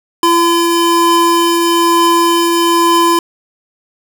square tone pair together, 339.6 / 1017.7 Hz, F4 / C6, -48 / -48 cents, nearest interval octave + perfect fifth, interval 1900 cents, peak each -12 dBFS, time 0.23-3.19 s, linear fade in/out 2 ms, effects none

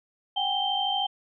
sine tone cluster, 757 / 810 / 3132 Hz, F#5 / G#5 / G7, +39 / -43 / -2 cents, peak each -30 / -29 / -27 dBFS, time 0.36-1.07 s, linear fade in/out 10 ms, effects none

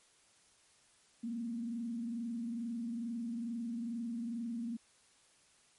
sine tone with frequency modulation, 233.1 Hz, A#3, in tune, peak -36 dBFS, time 1.23-4.77 s, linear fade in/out 10 ms, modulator 22.3 Hz, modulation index 0.52, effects white hiss -67 dBFS RMS until 5.78 s + MP3 48 kbps

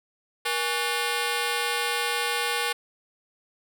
10% pulse ring-modulated tone, 652 Hz, E5, 19 cents flat, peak -13 dBFS, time 0.45-2.73 s, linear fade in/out 10 ms, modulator 177 Hz, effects none

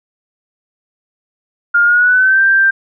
sine tone with pitch glide, 1412 to 1575.8 Hz, F6 to G6, +19 to +9 cents, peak -7 dBFS, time 1.74-2.71 s, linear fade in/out 10 ms, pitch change +190 cents, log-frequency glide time 1.84-2.42 s, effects none

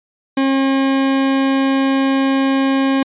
40% pulse tone, 270 Hz, C#4, 45 cents flat, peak -12 dBFS, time 0.37-3.03 s, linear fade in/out 5 ms, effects resampled to 8000 Hz

